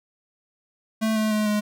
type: tone with pitch steps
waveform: square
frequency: 220.1 / 216.6 / 213.1 / 209.7 Hz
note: A3 / A3 / G#3 / G#3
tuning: +1 / -27 / +45 / +17 cents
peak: -21 dBFS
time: 1.01-1.61 s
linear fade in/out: 20 ms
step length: 150 ms
effects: none